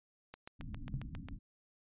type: click train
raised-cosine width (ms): 0.3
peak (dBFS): -31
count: 8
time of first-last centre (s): 0.34-1.286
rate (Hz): 7.4
type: low-pass noise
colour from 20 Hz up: pink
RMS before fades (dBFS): -45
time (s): 0.59-1.39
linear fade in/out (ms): 20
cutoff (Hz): 290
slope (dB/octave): 96
type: tone with exponential decay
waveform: sine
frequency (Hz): 132.8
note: C3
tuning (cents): +26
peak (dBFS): -32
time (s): 0.94-1.11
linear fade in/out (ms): 0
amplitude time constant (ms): 35
effects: resampled to 8000 Hz